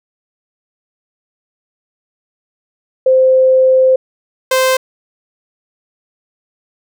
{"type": "tone pair in turn", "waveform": ["sine", "sawtooth"], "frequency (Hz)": [520, 520], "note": ["C5", "C5"], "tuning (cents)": [-11, -11], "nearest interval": "unison", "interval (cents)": 0, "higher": "neither", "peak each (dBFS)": -6, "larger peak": "neither", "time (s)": [[3.06, 3.96], [4.51, 4.77]], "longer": "first", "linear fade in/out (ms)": 5, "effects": []}